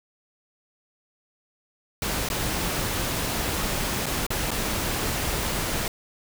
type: noise with dropouts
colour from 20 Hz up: pink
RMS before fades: -27 dBFS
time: 2.02-5.88 s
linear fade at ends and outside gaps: 2 ms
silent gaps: 2.288-2.3 / 4.059-4.064 / 4.266-4.304 / 4.507-4.514 s
effects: none